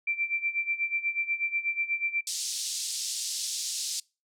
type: tone with tremolo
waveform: sine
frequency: 2349 Hz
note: D7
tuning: in tune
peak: -24 dBFS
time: 0.07-2.21 s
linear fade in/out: 5 ms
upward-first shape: sine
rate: 8.2 Hz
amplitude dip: 85%
type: band-pass noise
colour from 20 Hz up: pink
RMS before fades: -33 dBFS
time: 2.27-4 s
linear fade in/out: 2 ms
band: 4200 to 9000 Hz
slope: 24 dB/octave
effects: noise-tail reverb RT60 0.3 s tail -26 dB re dry